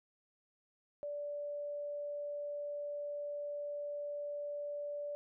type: tone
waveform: sine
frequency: 582 Hz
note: D5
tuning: 16 cents flat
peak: -38 dBFS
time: 1.03-5.15 s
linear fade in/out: 0 ms
effects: none